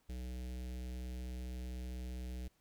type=tone with notch filter; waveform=square; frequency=62.2 Hz; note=B1; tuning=13 cents sharp; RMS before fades=-43 dBFS; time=0.09-2.48 s; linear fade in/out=5 ms; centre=1100 Hz; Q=0.64; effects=pink hiss -75 dBFS RMS until 2.6 s